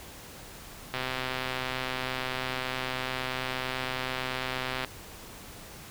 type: click train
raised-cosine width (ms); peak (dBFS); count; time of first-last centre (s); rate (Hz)
0.3; -15; 505; 0.94-4.847; 129
effects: pink hiss -46 dBFS RMS until 5.9 s